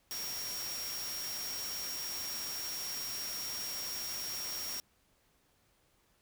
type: tone in noise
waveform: sine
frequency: 5588 Hz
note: F8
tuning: in tune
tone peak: -39 dBFS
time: 0.11-4.8 s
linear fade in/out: 0 ms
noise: white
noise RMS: -42 dBFS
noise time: 0.11-4.8 s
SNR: 0 dB
effects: pink hiss -71 dBFS RMS until 6.21 s